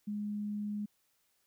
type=tone; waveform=sine; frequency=207.8 Hz; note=G#3; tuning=1 cent sharp; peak=-34 dBFS; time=0.07-0.86 s; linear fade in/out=10 ms; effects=white hiss -75 dBFS RMS until 1.46 s